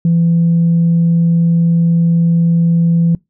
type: tone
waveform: sine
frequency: 168.1 Hz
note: E3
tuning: 34 cents sharp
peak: -7 dBFS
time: 0.05-3.15 s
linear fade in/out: 2 ms
effects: noise-tail reverb RT60 0.2 s tail -26 dB re dry + tanh soft clip ceiling -5 dBFS